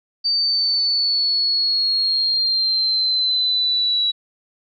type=exponential sweep; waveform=sine; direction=down; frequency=4616 to 3900 Hz; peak=-16 dBFS; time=0.24-4.12 s; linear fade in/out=20 ms; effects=none